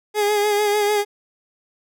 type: tone with vibrato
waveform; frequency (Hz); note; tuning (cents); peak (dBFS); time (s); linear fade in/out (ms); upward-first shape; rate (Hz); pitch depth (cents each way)
30% pulse; 415.3; G#4; 0; -14; 0.14-1.05; 50; sine; 6.7; 33
effects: none